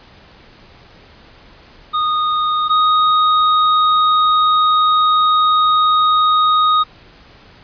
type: tone pair in turn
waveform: square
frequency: 1235 / 1245.7 Hz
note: D#6 / D#6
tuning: -13 / +2 cents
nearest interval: unison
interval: 15 cents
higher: second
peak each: -15 / -11 dBFS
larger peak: second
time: 1.93-2.69 / 2.69-6.84 s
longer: second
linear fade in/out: 20 ms
effects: pink hiss -44 dBFS RMS until 7.63 s + resampled to 11025 Hz